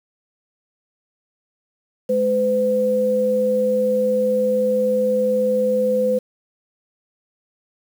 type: tone pair together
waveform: sine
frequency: 210.5 / 508 Hz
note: G#3 / B4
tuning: +24 / +49 cents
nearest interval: octave + minor third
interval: 1525 cents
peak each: -24 / -16 dBFS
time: 2.09-6.19 s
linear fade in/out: 10 ms
effects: 7-bit